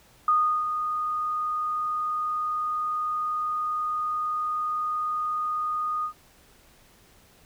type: tone with ADSR envelope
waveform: sine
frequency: 1233 Hz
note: D#6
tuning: 16 cents flat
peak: -17 dBFS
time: 0.28-6.13 s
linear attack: 3 ms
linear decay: 360 ms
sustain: -8 dB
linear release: 88 ms
effects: pink hiss -57 dBFS RMS until 7.45 s